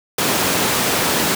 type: high-pass noise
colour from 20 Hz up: pink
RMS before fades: -18 dBFS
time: 0.18-1.35 s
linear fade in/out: 5 ms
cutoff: 180 Hz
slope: 12 dB/octave
effects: none

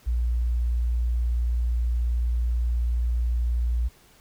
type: tone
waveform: sine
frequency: 59.3 Hz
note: A#1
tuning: 30 cents sharp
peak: -21 dBFS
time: 0.06-3.89 s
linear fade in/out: 20 ms
effects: pink hiss -56 dBFS RMS until 4.2 s

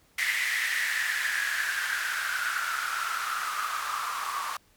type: noise with band-pass filter sweep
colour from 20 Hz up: blue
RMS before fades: -30 dBFS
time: 0.18-4.57 s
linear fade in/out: 5 ms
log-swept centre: 2000 to 1100 Hz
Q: 7.7
effects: pink hiss -63 dBFS RMS until 4.76 s

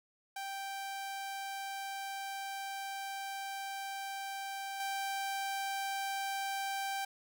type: tone with level steps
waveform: sawtooth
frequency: 784 Hz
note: G5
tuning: in tune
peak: -35 / -31 dBFS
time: 0.36-7.05 s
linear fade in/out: 5 ms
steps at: 4.8 s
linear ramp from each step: 2 ms
effects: none

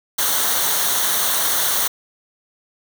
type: noise with comb filter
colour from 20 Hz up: white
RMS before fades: -19 dBFS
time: 0.18-1.88 s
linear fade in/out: 10 ms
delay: 0.4 ms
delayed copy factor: -0.65
effects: none

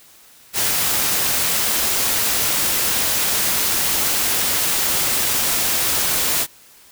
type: noise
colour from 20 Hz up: white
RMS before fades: -19 dBFS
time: 0.53-6.47 s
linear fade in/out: 50 ms
effects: white hiss -48 dBFS RMS until 6.91 s

